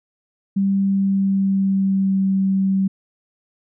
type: tone with pitch glide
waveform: sine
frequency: 196 to 192.86 Hz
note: G3 to G3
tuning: 0 to -28 cents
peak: -15 dBFS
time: 0.56-2.88 s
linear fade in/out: 10 ms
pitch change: -28 cents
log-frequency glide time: 0.77-2.2 s
effects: none